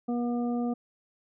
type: harmonic tone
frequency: 240.3 Hz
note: B3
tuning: 47 cents flat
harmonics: 1 / 2 / 3 / 5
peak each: -27 / -36 / -37 / -48 dBFS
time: 0.08-0.74 s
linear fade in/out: 10 ms
effects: none